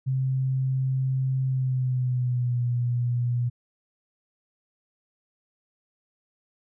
sine tone with pitch glide, 131.6 to 121.38 Hz, C3 to B2, +10 to -30 cents, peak -22 dBFS, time 0.06-3.5 s, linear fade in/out 20 ms, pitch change -140 cents, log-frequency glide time 1.45-2.62 s, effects none

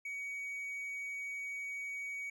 triangle tone, 2254 Hz, C#7, 28 cents sharp, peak -37 dBFS, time 0.05-2.3 s, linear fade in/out 5 ms, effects none

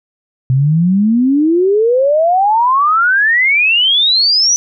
sine exponential sweep, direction up, 126 to 6020 Hz, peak -8 dBFS, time 0.5-4.56 s, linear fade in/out 0 ms, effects none

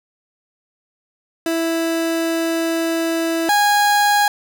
30% pulse tone pair in turn, 329.6 / 823.4 Hz, E4 / G#5, 0 / -15 cents, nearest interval octave + major third, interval 1585 cents, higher second, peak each -15 / -10 dBFS, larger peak second, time 1.46-3.49 / 3.49-4.28 s, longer first, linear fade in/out 2 ms, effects none

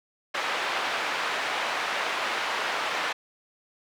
pink band-pass noise, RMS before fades -29 dBFS, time 0.34-3.13 s, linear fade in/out 10 ms, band 790 to 2900 Hz, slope 12 dB/octave, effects none

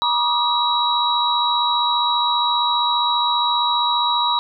sine tone cluster, 960 / 1154 / 1229 / 3883 Hz, B5 / D6 / D#6 / B7, -49 / -31 / -22 / -30 cents, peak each -19 / -27 / -25 / -20 dBFS, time 0.02-4.39 s, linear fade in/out 0 ms, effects none

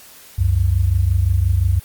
sine tone pair together, 68 / 93.74 Hz, C#2 / F#2, -33 / +23 cents, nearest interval tritone, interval 556 cents, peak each -17 / -15 dBFS, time 0.38-1.8 s, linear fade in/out 10 ms, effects white hiss -43 dBFS RMS until 1.84 s + Opus 48 kbps

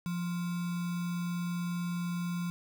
sine tone with sample-and-hold, 174.61 Hz, F3, in tune, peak -31 dBFS, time 0.06-2.5 s, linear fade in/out 0 ms, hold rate 1225 Hz, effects none

